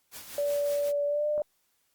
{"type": "noise with tremolo", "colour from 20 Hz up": "white", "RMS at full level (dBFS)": -41, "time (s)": [0.11, 0.93], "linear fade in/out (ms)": 50, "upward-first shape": "triangle", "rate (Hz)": 5.3, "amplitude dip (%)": 60}
{"type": "tone with pitch glide", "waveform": "sine", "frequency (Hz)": [577, 598], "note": ["D5", "D5"], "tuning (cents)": [-31, 31], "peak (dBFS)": -25, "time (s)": [0.38, 1.42], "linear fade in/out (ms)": 2, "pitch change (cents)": 62, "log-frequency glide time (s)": [1.06, 1.26]}
{"type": "clicks", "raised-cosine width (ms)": 1, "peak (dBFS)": [-30, -35], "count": 2, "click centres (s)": [1.379, 1.399]}
{"effects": ["white hiss -72 dBFS RMS until 1.94 s", "Opus 48 kbps"]}